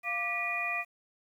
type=tone cluster; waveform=sine; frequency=697 / 1178 / 1954 / 2442 Hz; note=F5 / D6 / B6 / D#7; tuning=-4 / +5 / -19 / -33 cents; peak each=-38 / -39 / -36 / -32 dBFS; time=0.03-0.85 s; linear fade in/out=50 ms; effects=10-bit